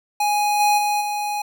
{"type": "tone with level steps", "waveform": "square", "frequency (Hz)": 830.6, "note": "G#5", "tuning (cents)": 0, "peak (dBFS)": [-18, -15, -19, -23], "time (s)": [0.2, 1.42], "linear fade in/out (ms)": 5, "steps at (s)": [0.59, 0.77, 1], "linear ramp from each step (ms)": 20, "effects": []}